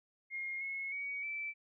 sine tone with pitch steps, 2137 / 2178 / 2252 / 2323 Hz, C7 / C#7 / C#7 / D7, +36 / -31 / +27 / -20 cents, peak -37 dBFS, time 0.3-1.54 s, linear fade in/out 50 ms, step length 310 ms, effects none

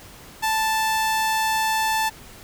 sawtooth tone, 880 Hz, A5, in tune, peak -16 dBFS, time 0.42-2.1 s, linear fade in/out 20 ms, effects pink hiss -44 dBFS RMS until 2.43 s

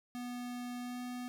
square tone with pitch glide, 245.1 to 247.2 Hz, B3 to B3, -13 to +2 cents, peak -40 dBFS, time 0.15-1.28 s, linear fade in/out 0 ms, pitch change +15 cents, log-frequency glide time 0.8-1 s, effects none

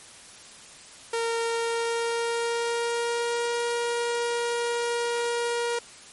sawtooth tone with pitch glide, 461.2 to 473.6 Hz, A#4 to A#4, -19 to +27 cents, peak -21 dBFS, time 1.13-5.79 s, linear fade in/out 5 ms, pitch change +46 cents, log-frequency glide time 1.4-3.54 s, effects white hiss -47 dBFS RMS until 6.12 s + MP3 48 kbps

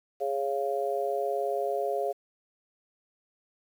harmonic tone, 138.59 Hz, C#3, in tune, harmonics 3 / 4 / 5, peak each -31 / -31 / -31 dBFS, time 0.2-2.13 s, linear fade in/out 20 ms, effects 9-bit

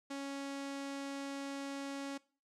sawtooth tone with low-pass filter, 277.2 Hz, C#4, in tune, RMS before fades -42 dBFS, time 0.1-2.18 s, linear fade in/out 10 ms, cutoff 7600 Hz, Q 1.1, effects noise-tail reverb RT60 0.4 s tail -21 dB re dry

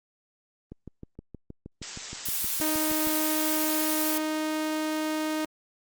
click train, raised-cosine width 3 ms, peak -27 dBFS, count 16, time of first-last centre 0.72-3.071 s, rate 6.38 Hz
blue noise, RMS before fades -29 dBFS, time 1.82-4.18 s, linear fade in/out 5 ms
sawtooth tone, 310.4 Hz, D#4, 4 cents flat, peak -23 dBFS, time 2.61-5.45 s, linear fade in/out 2 ms
effects Opus 24 kbps

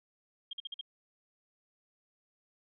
sine tone bursts, 3222 Hz, G7, 47 cents sharp, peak -37 dBFS, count 5, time 0.51-0.812 s, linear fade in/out 5 ms, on 22 ms, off 48 ms, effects none

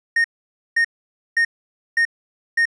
triangle tone bursts, 1848 Hz, A#6, 16 cents flat, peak -12 dBFS, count 5, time 0.16-2.655 s, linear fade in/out 5 ms, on 83 ms, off 520 ms, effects resampled to 24000 Hz + 9-bit

